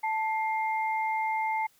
sine tone pair together, 880 / 2110 Hz, A5 / C7, 0 / +14 cents, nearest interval octave + minor third, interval 1514 cents, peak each -27 / -33 dBFS, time 0.03-1.67 s, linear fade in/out 10 ms, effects white hiss -64 dBFS RMS until 1.79 s

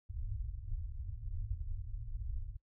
pink low-pass noise, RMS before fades -40 dBFS, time 0.09-2.57 s, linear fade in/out 10 ms, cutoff 110 Hz, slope 96 dB/octave, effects noise-tail reverb RT60 0.1 s tail -24 dB re dry

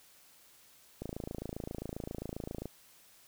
click train, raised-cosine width 2 ms, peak -25 dBFS, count 46, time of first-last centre 1.02-2.656 s, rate 27.5 Hz, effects white hiss -61 dBFS RMS until 3.27 s

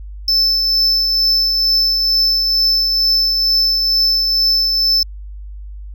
triangle tone with tremolo, 5274 Hz, E8, in tune, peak -9 dBFS, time 0.28-5.03 s, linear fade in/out 2 ms, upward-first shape triangle, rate 2.2 Hz, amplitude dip 35%, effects added 50 Hz sine -28 dBFS peak until 5.94 s

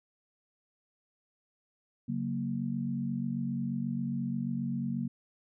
sine chord, F# major, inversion second, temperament equal, 138.59 / 185 / 233.1 Hz, C#3 / F#3 / A#3, 0 / 0 / 0 cents, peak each -36 / -36 / -33 dBFS, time 2.08-5.08 s, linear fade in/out 10 ms, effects none

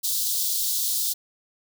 white high-pass noise, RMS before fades -25 dBFS, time 0.03-1.14 s, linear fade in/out 20 ms, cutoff 3500 Hz, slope 48 dB/octave, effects none

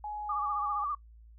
sine tone with pitch glide, 840 to 828.9 Hz, G#5 to G#5, +19 to -4 cents, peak -35 dBFS, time 0.04-0.84 s, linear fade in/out 2 ms, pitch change -23 cents, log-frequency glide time 0.17-0.67 s
sine tone with vibrato, 1174.7 Hz, D6, in tune, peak -30 dBFS, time 0.29-0.95 s, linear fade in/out 5 ms, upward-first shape sine, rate 15 Hz, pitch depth 71 cents each way
effects noise-tail reverb RT60 0.1 s tail -22 dB re dry + added 56 Hz sine -51 dBFS peak until 1.38 s

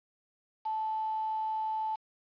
sine tone with quantisation, 874 Hz, A5, 12 cents flat, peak -30 dBFS, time 0.65-1.96 s, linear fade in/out 10 ms, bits 8, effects resampled to 11025 Hz

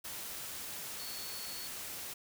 sine tone in noise, 4413 Hz, C#8, 9 cents flat, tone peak -46 dBFS, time 0.99-1.68 s, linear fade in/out 10 ms, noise white, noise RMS -43 dBFS, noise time 0.04-2.14 s, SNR -6 dB, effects none

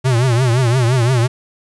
square tone with vibrato, 123.47 Hz, B2, in tune, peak -12 dBFS, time 0.04-1.28 s, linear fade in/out 20 ms, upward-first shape triangle, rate 5.8 Hz, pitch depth 160 cents each way, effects resampled to 24000 Hz + 9-bit

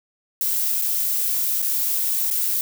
violet noise with dropouts, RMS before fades -22 dBFS, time 0.41-2.61 s, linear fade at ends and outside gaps 1 ms, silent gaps 0.816-0.821 / 1.619-1.625 / 2.303-2.31 s, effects none

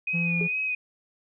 sine tone with vibrato, 2489 Hz, D#7, in tune, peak -25 dBFS, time 0.07-0.75 s, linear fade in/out 5 ms, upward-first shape sine, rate 2.3 Hz, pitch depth 41 cents each way
triangle tone, 170 Hz, F3, 46 cents flat, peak -24 dBFS, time 0.13-0.48 s, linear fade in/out 20 ms
sine tone with exponential decay, 415.3 Hz, G#4, in tune, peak -26 dBFS, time 0.41-0.54 s, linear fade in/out 0 ms, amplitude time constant 27 ms
effects none

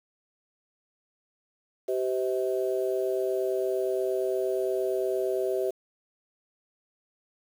harmonic tone, 128.6 Hz, C3, 30 cents flat, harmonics 3 / 4 / 5, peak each -27 / -32 / -31 dBFS, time 1.88-5.71 s, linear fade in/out 10 ms, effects 8-bit

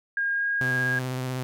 sine tone with pitch glide, 1621 to 1631.3 Hz, G#6 to G#6, -42 to -31 cents, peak -23 dBFS, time 0.17-0.99 s, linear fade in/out 2 ms, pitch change +11 cents, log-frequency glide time 0.34-0.45 s
sawtooth tone with vibrato, 128.3 Hz, C3, 34 cents flat, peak -24 dBFS, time 0.61-1.43 s, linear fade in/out 0 ms, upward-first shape sine, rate 16 Hz, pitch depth 23 cents each way
effects none

